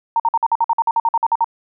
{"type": "tone bursts", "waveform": "sine", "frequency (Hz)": 919, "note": "A#5", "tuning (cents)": -25, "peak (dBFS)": -12, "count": 15, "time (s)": [0.16, 1.444], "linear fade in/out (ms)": 2, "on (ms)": 38, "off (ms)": 51, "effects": []}